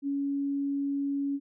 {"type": "tone", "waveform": "sine", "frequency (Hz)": 280.1, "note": "C#4", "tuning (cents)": 18, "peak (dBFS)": -27, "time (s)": [0.02, 1.4], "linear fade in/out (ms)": 50, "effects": []}